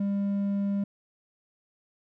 sine tone with hard clipping, 199.9 Hz, G3, 34 cents sharp, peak -26 dBFS, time 0-0.84 s, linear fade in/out 5 ms, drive 3 dB, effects none

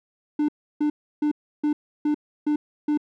triangle tone bursts, 298.1 Hz, D4, 26 cents sharp, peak -17 dBFS, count 7, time 0.39-2.975 s, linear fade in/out 5 ms, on 95 ms, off 320 ms, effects none

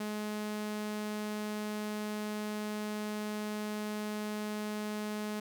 sawtooth tone, 211.3 Hz, G#3, 30 cents sharp, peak -31 dBFS, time 0-5.4 s, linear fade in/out 5 ms, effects none

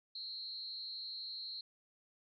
sine tone with amplitude modulation, 4164 Hz, C8, 9 cents flat, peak -38 dBFS, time 0.15-1.61 s, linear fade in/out 5 ms, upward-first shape sine, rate 260 Hz, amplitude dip 90%, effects none

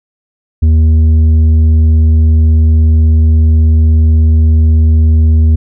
sine tone with tanh clipping, 79.1 Hz, D#2, 29 cents sharp, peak -5 dBFS, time 0.62-5.56 s, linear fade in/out 10 ms, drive 6 dB, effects none

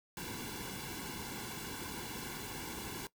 pink noise with comb filter, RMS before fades -43 dBFS, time 0.17-3.07 s, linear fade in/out 2 ms, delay 1.6 ms, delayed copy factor -0.8, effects noise-tail reverb RT60 0.1 s tail -19 dB re dry

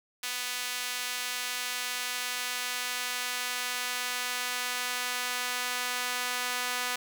sawtooth tone with high-pass filter sweep, 247.9 Hz, B3, 7 cents sharp, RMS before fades -33 dBFS, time 0.23-6.96 s, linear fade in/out 5 ms, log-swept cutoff 2300 to 1300 Hz, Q 0.73, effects none

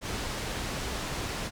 pink low-pass noise, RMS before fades -34 dBFS, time 0.01-1.51 s, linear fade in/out 50 ms, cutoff 7600 Hz, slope 12 dB/octave, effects none

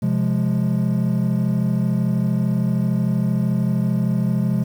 triangle chord, F minor, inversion second, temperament equal with one note detuned, 129.68 / 174.61 / 207.7 Hz, C3 / F3 / Ab3, -15 / 0 / 0 cents, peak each -19 dBFS, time 0.02-4.64 s, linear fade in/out 10 ms, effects tanh soft clip ceiling -7 dBFS + 8-bit

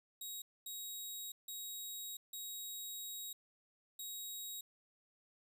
10% pulse tone bursts at uneven times, 3800 Hz, A#7, 33 cents sharp, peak -36 dBFS, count 5, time 0.21-0.42 / 0.66-1.32 / 1.48-2.17 / 2.33-3.33 / 3.99-4.61 s, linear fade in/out 5 ms, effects none

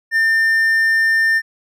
triangle tone with hard clipping, 1800 Hz, A6, 39 cents sharp, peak -13 dBFS, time 0.11-1.42 s, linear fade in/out 50 ms, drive 6 dB, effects none

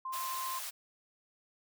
sine tone, 1046.5 Hz, C6, in tune, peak -36 dBFS, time 0.05-0.59 s, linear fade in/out 5 ms
white high-pass noise, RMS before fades -41 dBFS, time 0.12-0.71 s, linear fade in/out 20 ms, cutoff 590 Hz, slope 48 dB/octave
effects none

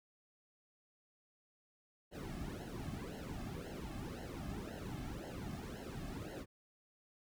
brown noise with flanger, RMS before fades -45 dBFS, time 2.11-6.46 s, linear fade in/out 50 ms, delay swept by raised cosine 0.83 to 2.13 ms, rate 1.9 Hz, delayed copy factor -1, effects none

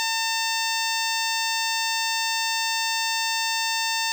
5% pulse tone with notch filter, 900 Hz, A5, 39 cents sharp, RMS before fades -25 dBFS, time 0-4.12 s, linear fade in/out 0 ms, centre 11000 Hz, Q 0.76, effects none

